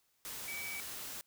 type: tone in noise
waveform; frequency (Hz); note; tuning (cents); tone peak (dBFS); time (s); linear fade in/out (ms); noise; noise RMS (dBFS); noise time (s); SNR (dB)
sine; 2286; D7; -47; -41; 0.48-0.8; 0; white; -44; 0.25-1.21; 0
effects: white hiss -75 dBFS RMS until 1.26 s